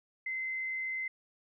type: tone with frequency modulation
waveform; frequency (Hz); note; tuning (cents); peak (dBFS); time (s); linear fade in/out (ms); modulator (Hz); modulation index
sine; 2062; C7; -26; -33; 0.26-1.08; 5; 68.2; 0.23
effects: none